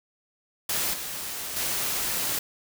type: noise with level steps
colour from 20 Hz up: white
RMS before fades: -27 / -34 / -28 dBFS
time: 0.69-2.39 s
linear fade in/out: 5 ms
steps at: 0.93 / 1.56 s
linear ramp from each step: 10 ms
effects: none